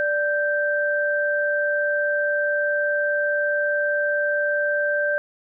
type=tone pair together; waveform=sine; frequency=587.3 / 1566.2 Hz; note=D5 / G6; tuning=0 / -2 cents; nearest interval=octave + perfect fourth; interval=1698 cents; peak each=-22 dBFS; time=0-5.18 s; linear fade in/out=0 ms; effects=none